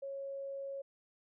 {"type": "tone", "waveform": "sine", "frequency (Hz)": 550, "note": "C#5", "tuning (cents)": -14, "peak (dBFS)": -39, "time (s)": [0.02, 0.82], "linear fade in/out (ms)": 10, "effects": []}